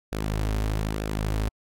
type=tone with flanger; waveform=sawtooth; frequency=52.8 Hz; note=G#1; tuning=29 cents sharp; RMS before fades=-27 dBFS; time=0.12-1.49 s; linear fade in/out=5 ms; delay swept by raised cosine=0.95 to 6.15 ms; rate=1.1 Hz; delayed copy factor=-0.5; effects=AAC 64 kbps